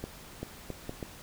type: accelerating click train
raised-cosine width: 2 ms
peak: -22 dBFS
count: 5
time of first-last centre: 0.04-1.028 s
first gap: 390 ms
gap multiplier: 0.7
effects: pink hiss -49 dBFS RMS until 1.22 s